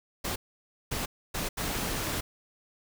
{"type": "noise bursts at uneven times", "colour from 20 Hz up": "pink", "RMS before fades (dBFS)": -32, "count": 4, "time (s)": [[0.24, 0.36], [0.91, 1.06], [1.34, 1.49], [1.57, 2.21]], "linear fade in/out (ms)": 10, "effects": []}